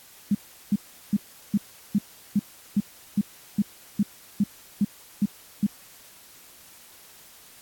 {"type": "tone bursts", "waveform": "sine", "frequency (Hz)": 204.4, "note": "G#3", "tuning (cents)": -27, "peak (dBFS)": -17, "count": 14, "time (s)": [0.31, 5.666], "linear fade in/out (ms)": 5, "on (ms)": 39, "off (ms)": 370, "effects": ["white hiss -50 dBFS RMS until 7.61 s", "AAC 64 kbps"]}